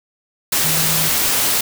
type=tone in noise; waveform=sine; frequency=159 Hz; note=D#3; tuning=38 cents sharp; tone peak=-24 dBFS; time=0.64-1.09 s; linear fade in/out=5 ms; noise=white; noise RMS=-17 dBFS; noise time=0.52-1.61 s; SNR=-10 dB; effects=none